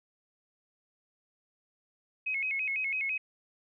sine tone with vibrato, 2349 Hz, D7, in tune, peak -29 dBFS, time 2.26-3.18 s, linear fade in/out 10 ms, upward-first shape square, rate 6 Hz, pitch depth 130 cents each way, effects none

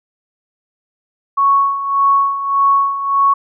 sine tone with tremolo, 1108.7 Hz, C#6, in tune, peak -8 dBFS, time 1.37-3.34 s, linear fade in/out 10 ms, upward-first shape sine, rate 1.7 Hz, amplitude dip 70%, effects none

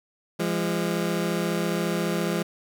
20% pulse tone pair together, 171.16 / 205.7 Hz, F3 / G#3, -35 / -16 cents, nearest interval minor third, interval 319 cents, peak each -21 / -23 dBFS, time 0.39-2.43 s, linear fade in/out 10 ms, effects none

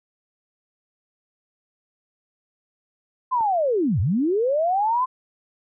sine linear two-way sweep, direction down then up, 1046.5 to 81.1 to 1046.5 Hz, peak -18 dBFS, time 3.31-5.06 s, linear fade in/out 20 ms, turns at 4 s
click, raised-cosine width 1 ms, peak -25 dBFS, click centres 3.408 s
effects none

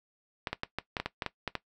clicks, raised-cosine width 0.3 ms, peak -15 dBFS, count 11, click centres 0.472 / 0.53 / 0.634 / 0.786 / 0.968 / 1 / 1.06 / 1.222 / 1.263 / 1.477 / 1.553 s, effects noise-tail reverb RT60 0.1 s tail -17 dB re dry

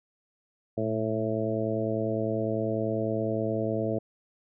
harmonic tone with a mistuned harmonic, 109.9 Hz, A2, 2 cents flat, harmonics 1 / 2 / 3 / 4 / 5 / 6, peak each -33 / -33 / -33 / -33 / -33 / -33 dBFS, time 0.77-3.99 s, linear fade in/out 10 ms, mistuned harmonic 1, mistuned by +53 cents, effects none

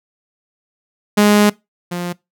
sawtooth tone pair in turn, 207.7 / 175.82 Hz, G#3 / F3, 0 / +12 cents, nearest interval minor third, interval 288 cents, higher first, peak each -5 / -17 dBFS, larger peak first, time 1.17-1.5 / 1.91-2.13 s, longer first, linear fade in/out 10 ms, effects noise-tail reverb RT60 0.2 s tail -22 dB re dry

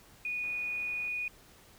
sine tone, 2464 Hz, D#7, 17 cents flat, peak -32 dBFS, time 0.25-1.28 s, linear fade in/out 2 ms
click train, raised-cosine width 0.5 ms, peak -40 dBFS, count 65, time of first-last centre 0.44-1.08 s, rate 100 Hz
effects pink hiss -58 dBFS RMS until 1.78 s

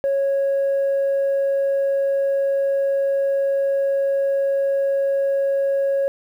sine tone, 551 Hz, C#5, 11 cents flat, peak -15 dBFS, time 0.04-6.08 s, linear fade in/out 0 ms, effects tanh soft clip ceiling -15 dBFS + 9-bit

